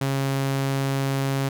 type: tone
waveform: sawtooth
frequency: 136.4 Hz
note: C#3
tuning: 28 cents flat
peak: -18 dBFS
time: 0.01-1.49 s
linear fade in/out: 5 ms
effects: none